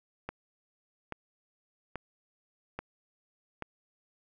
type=click train; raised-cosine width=0.5 ms; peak=-21 dBFS; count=5; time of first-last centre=0.29-3.623 s; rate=1.2 Hz; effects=none